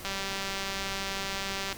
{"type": "click train", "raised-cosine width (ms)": 0.2, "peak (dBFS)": -16, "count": 328, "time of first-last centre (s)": [0.05, 1.727], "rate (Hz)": 195, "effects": ["pink hiss -43 dBFS RMS until 1.77 s"]}